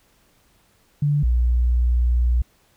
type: tone pair in turn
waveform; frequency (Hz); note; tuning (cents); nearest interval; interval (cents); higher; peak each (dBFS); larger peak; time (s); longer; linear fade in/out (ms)
sine; 145.8 / 60.32; D3 / B1; -12 / -40; octave + minor third; 1528; first; -16 / -15; second; 1.02-1.23 / 1.23-2.42; second; 5
effects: pink hiss -60 dBFS RMS until 2.76 s